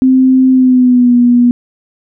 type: tone with pitch glide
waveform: sine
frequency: 260 to 242.6 Hz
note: C4 to B3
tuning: -11 to -31 cents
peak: -4 dBFS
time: 0.02-1.51 s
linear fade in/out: 0 ms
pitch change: -120 cents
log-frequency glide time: 0.51-1.15 s
effects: none